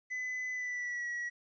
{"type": "tone with pitch glide", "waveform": "triangle", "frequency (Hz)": [2010, 1922.6], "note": ["B6", "B6"], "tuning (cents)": [30, -47], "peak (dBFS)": -33, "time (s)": [0.1, 1.3], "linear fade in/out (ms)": 20, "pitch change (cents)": -77, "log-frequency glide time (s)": [0.52, 1.07], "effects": ["resampled to 16000 Hz", "12-bit"]}